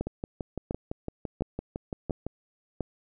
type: two click trains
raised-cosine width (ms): 2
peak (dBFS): -19 / -16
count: 14 / 5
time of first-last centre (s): 0.07-2.266 / 0.01-2.807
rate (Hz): 5.92 / 1.43
effects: none